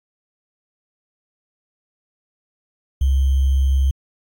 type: tone with sample-and-hold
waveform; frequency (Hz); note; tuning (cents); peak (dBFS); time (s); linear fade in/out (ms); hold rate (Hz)
sine; 67.1; C2; +44; -13; 3.01-3.91; 5; 3150
effects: AAC 64 kbps